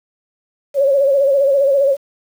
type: tone with vibrato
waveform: sine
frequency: 553 Hz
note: C#5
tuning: 4 cents flat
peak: -10 dBFS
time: 0.74-1.97 s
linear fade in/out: 50 ms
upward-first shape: sine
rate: 15 Hz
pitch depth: 62 cents each way
effects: 7-bit